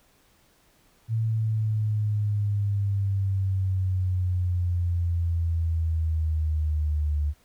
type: exponential sweep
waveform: sine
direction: down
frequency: 113.1 to 73.42 Hz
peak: -22 dBFS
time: 1.08-7.34 s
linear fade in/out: 50 ms
effects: pink hiss -62 dBFS RMS until 7.44 s